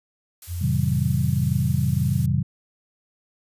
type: noise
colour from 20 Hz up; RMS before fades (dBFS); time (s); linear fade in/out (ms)
blue; -40; 0.42-2.26; 2
type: tone with pitch glide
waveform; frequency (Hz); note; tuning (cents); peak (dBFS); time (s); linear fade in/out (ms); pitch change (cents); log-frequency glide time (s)
sine; 87.2 to 88.37; F2 to F2; -2 to +21; -26; 0.47-2.43; 50; +23; 0.83-1.37
type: chord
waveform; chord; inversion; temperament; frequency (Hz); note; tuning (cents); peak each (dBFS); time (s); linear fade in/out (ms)
sine; A diminished seventh; none; just; 110 / 132 / 158.4 / 190.08; A2 / C3 / Eb3 / Gb3; 0 / +16 / +31 / +47; -27 / -22 / -26 / -27; 0.61-2.43; 10
effects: resampled to 32000 Hz